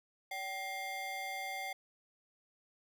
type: ring-modulated tone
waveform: square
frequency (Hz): 670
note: E5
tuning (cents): +28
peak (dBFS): -36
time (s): 0.31-1.73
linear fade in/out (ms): 5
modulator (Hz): 1440
effects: none